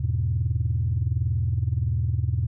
sine chord, E major, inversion none, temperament equal, 82.41 / 103.83 / 123.47 Hz, E2 / G#2 / B2, 0 / 0 / 0 cents, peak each -25 dBFS, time 0-2.47 s, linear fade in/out 10 ms, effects tanh soft clip ceiling -14 dBFS

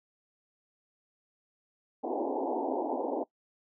pink band-pass noise, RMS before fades -32 dBFS, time 2.03-3.24 s, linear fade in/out 10 ms, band 250 to 930 Hz, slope 96 dB/octave, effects noise-tail reverb RT60 0.1 s tail -20 dB re dry

